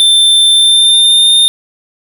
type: tone with pitch glide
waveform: square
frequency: 3560 to 3633 Hz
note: A7 to A#7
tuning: +20 to -45 cents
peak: -5 dBFS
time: 0-1.48 s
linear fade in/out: 0 ms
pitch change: +35 cents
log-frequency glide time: 0.54-1.33 s
effects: none